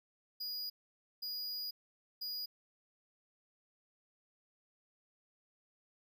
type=tone bursts at uneven times; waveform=square; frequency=4898 Hz; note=D#8; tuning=28 cents flat; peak=-39 dBFS; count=3; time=0.4-0.7 / 1.22-1.71 / 2.21-2.46 s; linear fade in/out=10 ms; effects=none